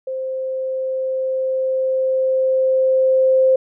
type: tone with level ramp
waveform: sine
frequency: 523.3 Hz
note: C5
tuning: in tune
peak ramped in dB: -22 to -10 dBFS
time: 0.07-3.56 s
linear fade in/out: 5 ms
effects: none